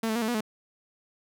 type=tone with pitch steps; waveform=sawtooth; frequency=225.1 / 218.7 / 237.3 / 218.5 / 241.9 / 215.6 Hz; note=A3 / A3 / A#3 / A3 / B3 / A3; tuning=+40 / -10 / +31 / -12 / -36 / -35 cents; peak=-22 dBFS; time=0.03-0.408 s; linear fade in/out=5 ms; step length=63 ms; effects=none